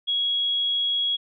sine tone, 3322 Hz, G#7, in tune, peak -21 dBFS, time 0.07-1.17 s, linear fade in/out 20 ms, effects none

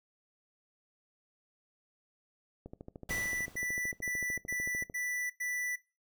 click train, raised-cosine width 2 ms, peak -31 dBFS, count 31, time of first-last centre 2.66-4.899 s, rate 13.4 Hz
pink noise with exponential decay, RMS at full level -39 dBFS, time 3.09-4.01 s, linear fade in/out 5 ms, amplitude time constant 200 ms
square tone bursts, 1975.5 Hz, B6, in tune, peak -34 dBFS, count 6, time 3.1-5.76 s, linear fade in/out 10 ms, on 360 ms, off 100 ms
effects noise-tail reverb RT60 0.3 s tail -21 dB re dry

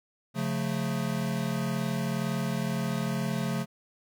square chord, Db augmented, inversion none, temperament equal with one note detuned, 138.59 / 177.97 / 220 Hz, Db3 / F3 / A3, 0 / +33 / 0 cents, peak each -33 dBFS, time 0.34-3.66 s, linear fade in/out 50 ms, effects none

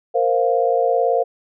sine chord, Bb suspended second, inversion none, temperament just, 466.2 / 524.4 / 699.2 Hz, Bb4 / C5 / F5, 0 / +4 / +2 cents, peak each -19 dBFS, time 0.14-1.24 s, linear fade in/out 20 ms, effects none

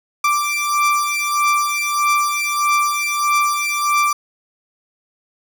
30% pulse beating tone pair, 1174.7 / 1176.3 Hz, D6 / D6, 0 / +2 cents, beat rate 1.6 Hz, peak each -16 dBFS, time 0.24-4.13 s, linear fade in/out 5 ms, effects none

